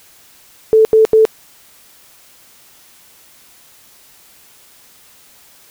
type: tone bursts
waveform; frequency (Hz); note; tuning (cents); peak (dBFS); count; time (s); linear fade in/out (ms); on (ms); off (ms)
sine; 439.7; A4; -1; -5; 3; 0.73-1.252; 0; 120; 81
effects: white hiss -46 dBFS RMS until 5.7 s